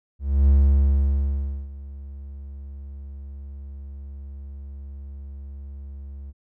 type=tone with ADSR envelope; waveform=triangle; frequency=69.3 Hz; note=C#2; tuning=in tune; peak=-10 dBFS; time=0.19-6.33 s; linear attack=290 ms; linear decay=1200 ms; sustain=-22 dB; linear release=36 ms; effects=none